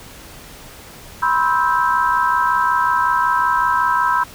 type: chord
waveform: sine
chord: C major seventh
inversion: third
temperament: just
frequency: 981.1 / 1046.5 / 1308.1 / 1569.8 Hz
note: B5 / C6 / E6 / G6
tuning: -12 / 0 / -14 / +2 cents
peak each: -17 / -21 / -20 / -21 dBFS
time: 1.22-4.24 s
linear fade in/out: 10 ms
effects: pink hiss -39 dBFS RMS until 4.34 s